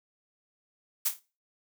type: noise with echo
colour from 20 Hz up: blue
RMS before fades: -26 dBFS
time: 1.05-1.09 s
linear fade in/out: 10 ms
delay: 27 ms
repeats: 4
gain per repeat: -8 dB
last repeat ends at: 1.198 s
effects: noise-tail reverb RT60 0.3 s tail -18 dB re dry